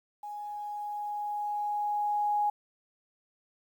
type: tone with level ramp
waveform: sine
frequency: 830.6 Hz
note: G#5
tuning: in tune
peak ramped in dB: -37 to -24 dBFS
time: 0.23-2.5 s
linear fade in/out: 5 ms
effects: 10-bit